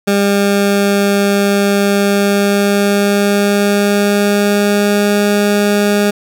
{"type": "tone with pitch glide", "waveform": "20% pulse", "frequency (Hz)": [200.7, 205.2], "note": ["G3", "G#3"], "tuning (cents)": [41, -21], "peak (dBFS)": -5, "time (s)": [0.07, 6.11], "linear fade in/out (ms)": 10, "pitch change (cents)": 38, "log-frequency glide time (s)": [2, 5.17], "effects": []}